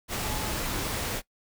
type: tone in noise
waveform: sine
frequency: 857 Hz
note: A5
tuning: 46 cents flat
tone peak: -39 dBFS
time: 0.21-0.54 s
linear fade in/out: 50 ms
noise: pink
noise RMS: -31 dBFS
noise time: 0.08-1.22 s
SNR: -11 dB
effects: noise-tail reverb RT60 0.1 s tail -20 dB re dry